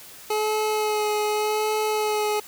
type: tone with vibrato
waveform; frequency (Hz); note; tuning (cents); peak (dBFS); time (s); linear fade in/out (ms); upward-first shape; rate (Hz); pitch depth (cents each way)
25% pulse; 425.8; G#4; +43; -18; 0.3-2.4; 5; sine; 0.85; 17
effects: white hiss -44 dBFS RMS until 2.47 s

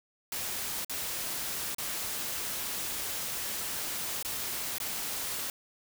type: noise with dropouts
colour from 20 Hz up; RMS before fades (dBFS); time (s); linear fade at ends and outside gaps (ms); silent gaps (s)
white; -35; 0.32-5.5; 1; 0.847-0.896 / 1.747-1.783 / 4.227-4.248 / 4.783-4.801
effects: none

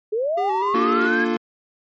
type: linear sweep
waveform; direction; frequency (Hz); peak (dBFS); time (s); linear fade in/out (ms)
sine; up; 409 to 1661.2; -19; 0.12-1.25; 10
type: tone with vibrato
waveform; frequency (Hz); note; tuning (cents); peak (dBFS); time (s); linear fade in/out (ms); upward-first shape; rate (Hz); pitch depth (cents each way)
square; 392; G4; 0; -25; 0.37-1.08; 10; square; 4; 46
type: chord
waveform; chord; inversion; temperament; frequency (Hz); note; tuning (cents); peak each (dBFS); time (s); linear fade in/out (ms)
square; Bb major seventh; none; equal; 233.1 / 293.7 / 349.2 / 440; Bb3 / D4 / F4 / A4; 0 / 0 / 0 / 0; -24 / -28 / -24 / -28; 0.74-1.37; 5
effects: low-pass 3000 Hz 12 dB/octave + MP3 32 kbps

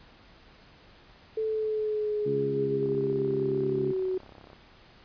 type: linear sweep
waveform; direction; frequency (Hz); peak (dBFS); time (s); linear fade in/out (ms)
sine; down; 440 to 371.1; -26; 1.37-4.18; 5
type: harmonic tone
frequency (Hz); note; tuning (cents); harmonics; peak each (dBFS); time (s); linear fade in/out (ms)
69.3; C#2; 0; 2 / 3 / 4 / 5 / 6; -34 / -38 / -35 / -38 / -40; 2.25-3.93; 20
type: click train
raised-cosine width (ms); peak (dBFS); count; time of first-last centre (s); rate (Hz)
1; -35; 58; 2.83-4.531; 33.5
effects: pink hiss -55 dBFS RMS until 5.04 s + resampled to 11025 Hz

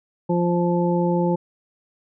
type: harmonic tone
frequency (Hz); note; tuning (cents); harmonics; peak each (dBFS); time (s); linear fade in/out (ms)
174.3; F3; -3; 1 / 2 / 3 / 5; -20 / -23 / -25 / -27; 0.29-1.36; 10
effects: none

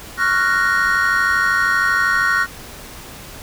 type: chord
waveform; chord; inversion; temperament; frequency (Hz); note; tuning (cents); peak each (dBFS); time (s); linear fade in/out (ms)
triangle; Gb major seventh; second; equal with one note detuned; 1108.7 / 1387.3 / 1480 / 1864.7; Db6 / F6 / Gb6 / Bb6; 0 / -12 / 0 / 0; -21 / -18 / -17 / -17; 0.17-2.47; 50
effects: pink hiss -36 dBFS RMS until 3.42 s

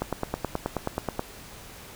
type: click train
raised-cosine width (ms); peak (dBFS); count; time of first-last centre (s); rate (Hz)
1; -12; 12; 0.02-1.194; 9.37
effects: pink hiss -45 dBFS RMS until 1.95 s

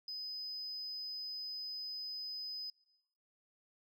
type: tone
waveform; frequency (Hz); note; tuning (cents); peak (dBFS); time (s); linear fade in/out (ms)
sine; 5020; D#8; +15; -39; 0.08-2.7; 2
effects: noise-tail reverb RT60 0.8 s tail -21 dB re dry + tanh soft clip ceiling -37 dBFS

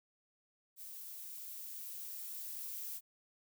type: noise with level ramp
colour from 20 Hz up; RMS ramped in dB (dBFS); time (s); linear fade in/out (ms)
violet; -49 to -43; 0.76-3.01; 50
effects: none

